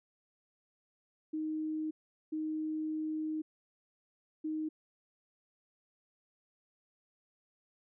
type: tone bursts at uneven times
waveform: sine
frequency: 311.5 Hz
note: D#4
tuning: 2 cents sharp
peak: -33 dBFS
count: 3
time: 1.33-1.91 / 2.32-3.42 / 4.44-4.69 s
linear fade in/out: 10 ms
effects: none